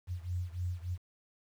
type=beating tone pair; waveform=sine; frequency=88 / 91.4 Hz; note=F2 / F#2; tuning=+14 / -21 cents; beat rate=3.4 Hz; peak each=-36 / -38 dBFS; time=0.07-0.98 s; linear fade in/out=50 ms; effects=10-bit

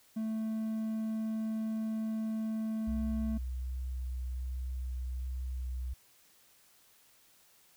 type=tone; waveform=triangle; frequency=220.2 Hz; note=A3; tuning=2 cents sharp; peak=-30 dBFS; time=0.16-3.38 s; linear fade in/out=10 ms
type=tone with vibrato; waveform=sine; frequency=63.4 Hz; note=B1; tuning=46 cents sharp; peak=-34 dBFS; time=2.87-5.94 s; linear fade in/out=10 ms; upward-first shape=sine; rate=1.3 Hz; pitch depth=14 cents each way
effects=white hiss -64 dBFS RMS until 7.76 s

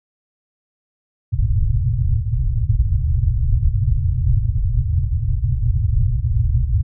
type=low-pass noise; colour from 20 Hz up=white; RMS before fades=-17 dBFS; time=1.32-6.83 s; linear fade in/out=20 ms; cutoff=130 Hz; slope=96 dB/octave; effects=none

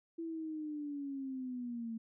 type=linear sweep; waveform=sine; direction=down; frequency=333.5 to 223.3 Hz; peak=-38 dBFS; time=0.18-1.98 s; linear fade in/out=10 ms; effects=none

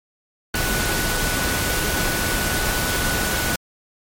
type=tone in noise; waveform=sine; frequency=1480 Hz; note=F#6; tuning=in tune; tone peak=-27 dBFS; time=0.54-3.56 s; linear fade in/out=5 ms; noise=pink; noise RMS=-22 dBFS; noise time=0.54-3.56 s; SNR=-8 dB; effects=MP3 64 kbps

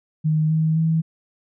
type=tone with pitch steps; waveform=sine; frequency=155.56 / 158.46 / 161.42 Hz; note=D#3 / D#3 / E3; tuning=0 / +32 / -36 cents; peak=-16 dBFS; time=0.24-1.02 s; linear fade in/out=20 ms; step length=260 ms; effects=none

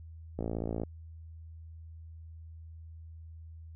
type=click train; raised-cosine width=2 ms; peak=-21 dBFS; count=26; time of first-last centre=0.39-0.835 s; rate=56.2 Hz; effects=added 81 Hz sine -45 dBFS peak until 3.75 s

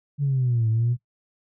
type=exponential two-way sweep; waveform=sine; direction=down then up; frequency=146 to 110 to 124.1 Hz; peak=-18 dBFS; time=0.18-0.97 s; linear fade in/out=50 ms; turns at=0.69 s; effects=noise-tail reverb RT60 0.1 s tail -19 dB re dry + tanh soft clip ceiling -15 dBFS

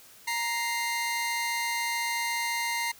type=tone pair together; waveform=sawtooth; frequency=934 / 2093 Hz; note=A#5 / C7; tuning=+3 / 0 cents; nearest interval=octave + major second; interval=1397 cents; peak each=-27 dBFS; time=0.27-2.92 s; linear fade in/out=10 ms; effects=white hiss -53 dBFS RMS until 2.99 s

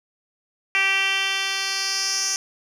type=tone with band-pass filter sweep; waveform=10% pulse; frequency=389.1 Hz; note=G4; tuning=13 cents flat; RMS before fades=-23 dBFS; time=0.75-2.36 s; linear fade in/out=0 ms; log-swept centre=2500 to 6100 Hz; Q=3.4; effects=none

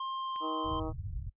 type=tone with pitch glide; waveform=square; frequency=1059 to 1043.2 Hz; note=C6 to C6; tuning=+21 to -5 cents; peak=-35 dBFS; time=0-0.8 s; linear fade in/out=5 ms; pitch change=-26 cents; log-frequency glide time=0.13-0.65 s
type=click; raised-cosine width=0.3 ms; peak=-34 dBFS; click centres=0.361 s
type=harmonic tone; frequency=158.1 Hz; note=D#3; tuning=28 cents sharp; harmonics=2 / 3 / 4 / 5 / 6 / 7 / 8; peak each=-37 / -41 / -43 / -45 / -47 / -48 / -49 dBFS; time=0.4-0.93 s; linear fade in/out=50 ms
type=low-pass noise; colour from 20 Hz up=white; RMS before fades=-39 dBFS; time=0.64-1.3 s; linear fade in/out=10 ms; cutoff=130 Hz; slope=48 dB/octave
effects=noise-tail reverb RT60 0.1 s tail -21 dB re dry + resampled to 8000 Hz

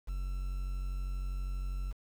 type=tone with quantisation; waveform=triangle; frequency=46.25 Hz; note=F#1; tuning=in tune; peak=-31 dBFS; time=0.07-1.93 s; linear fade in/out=20 ms; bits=9; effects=none

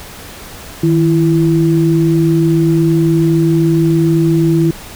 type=tone pair together; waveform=sine; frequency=158.2 / 333.1 Hz; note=D#3 / E4; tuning=+29 / +18 cents; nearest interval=octave + minor second; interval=1289 cents; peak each=-11 dBFS; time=0.83-4.71 s; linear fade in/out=5 ms; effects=pink hiss -32 dBFS RMS until 4.95 s

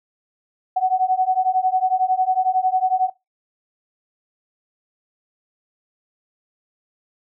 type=beating tone pair; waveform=sine; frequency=741 / 752 Hz; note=F#5 / F#5; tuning=+2 / +28 cents; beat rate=11 Hz; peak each=-19 dBFS; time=0.76-3.1 s; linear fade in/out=10 ms; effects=noise-tail reverb RT60 0.2 s tail -21 dB re dry

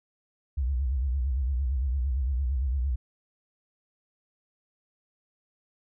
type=tone with vibrato; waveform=sine; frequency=65.41 Hz; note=C2; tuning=in tune; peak=-24 dBFS; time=0.57-2.96 s; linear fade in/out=10 ms; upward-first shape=sine; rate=8.8 Hz; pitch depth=160 cents each way; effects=none

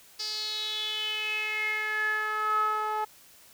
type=tone with band-pass filter sweep; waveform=sawtooth; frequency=428.8 Hz; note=A4; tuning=45 cents flat; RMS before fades=-30 dBFS; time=0.19-3.05 s; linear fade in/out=10 ms; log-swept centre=4900 to 990 Hz; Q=7.6; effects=white hiss -55 dBFS RMS until 3.53 s

